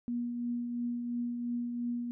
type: tone with tremolo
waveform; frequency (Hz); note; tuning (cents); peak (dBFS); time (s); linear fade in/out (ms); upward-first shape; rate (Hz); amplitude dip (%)
sine; 240; B3; -49; -30; 0.08-2.11; 0; triangle; 2.9; 40
effects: none